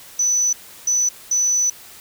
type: tone bursts at uneven times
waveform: sine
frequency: 5980 Hz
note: F#8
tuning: 17 cents sharp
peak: -15 dBFS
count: 3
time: 0.19-0.53 / 0.87-1.09 / 1.31-1.7 s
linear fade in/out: 5 ms
effects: white hiss -42 dBFS RMS until 2 s